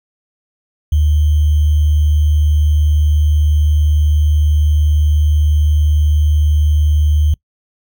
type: tone with sample-and-hold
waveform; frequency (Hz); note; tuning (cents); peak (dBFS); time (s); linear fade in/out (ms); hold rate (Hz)
sine; 75.5; D2; +48; -9; 0.92-7.34; 5; 3150
effects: noise-tail reverb RT60 0.1 s tail -24 dB re dry